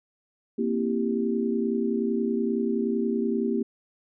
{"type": "chord", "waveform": "sine", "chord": "C dominant seventh", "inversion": "third", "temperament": "equal with one note detuned", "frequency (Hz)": [233.1, 263.7, 329.6, 392], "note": ["Bb3", "C4", "E4", "G4"], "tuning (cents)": [0, 14, 0, 0], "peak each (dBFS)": [-26, -31, -32, -28], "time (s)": [0.58, 3.63], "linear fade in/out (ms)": 10, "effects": []}